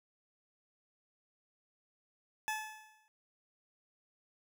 20% pulse tone with exponential decay, 864 Hz, A5, 32 cents flat, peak -27 dBFS, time 2.48-3.08 s, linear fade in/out 0 ms, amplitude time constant 130 ms, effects none

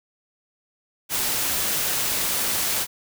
white noise, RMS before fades -24 dBFS, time 1.09-2.87 s, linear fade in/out 50 ms, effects none

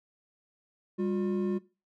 triangle tone pair together, 199.3 / 358 Hz, G3 / F4, +29 / +43 cents, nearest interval minor seventh, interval 1014 cents, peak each -28 dBFS, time 0.98-1.59 s, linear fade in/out 20 ms, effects noise-tail reverb RT60 0.3 s tail -19 dB re dry

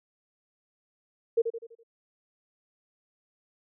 sine tone with echo, 460 Hz, A#4, 23 cents flat, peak -19 dBFS, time 1.37-1.42 s, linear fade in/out 10 ms, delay 83 ms, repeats 5, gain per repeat -7 dB, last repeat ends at 1.835 s, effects none

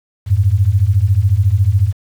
sine beating tone pair, 90.4 / 104.4 Hz, F#2 / G#2, -40 / +10 cents, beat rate 14 Hz, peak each -13 / -12 dBFS, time 0.26-1.93 s, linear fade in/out 50 ms, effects 7-bit

